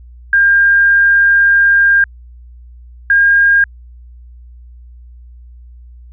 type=tone pair in turn; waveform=sine; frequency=1604 / 1616.1 Hz; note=G6 / G#6; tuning=+39 / -48 cents; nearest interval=unison; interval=13 cents; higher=second; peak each=-6 dBFS; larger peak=neither; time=0.33-2.04 / 3.1-3.64 s; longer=first; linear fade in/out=2 ms; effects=added 60 Hz sine -34 dBFS peak until 6.12 s